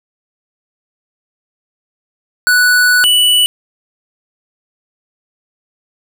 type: tone pair in turn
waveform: square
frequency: 1480 / 2960 Hz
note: F#6 / F#7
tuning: 0 / 0 cents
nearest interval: octave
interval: 1200 cents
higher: second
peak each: -8 dBFS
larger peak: neither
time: 2.47-3.04 / 3.04-3.46 s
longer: first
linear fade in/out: 0 ms
effects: none